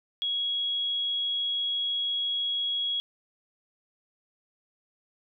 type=tone; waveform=sine; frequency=3322 Hz; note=G#7; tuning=in tune; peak=-26 dBFS; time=0.22-3 s; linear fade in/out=0 ms; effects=none